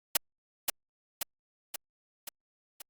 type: noise with echo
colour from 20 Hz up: white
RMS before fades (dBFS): -23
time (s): 0.15-0.17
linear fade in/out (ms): 5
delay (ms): 530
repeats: 5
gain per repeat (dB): -4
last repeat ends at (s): 2.82
effects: Opus 48 kbps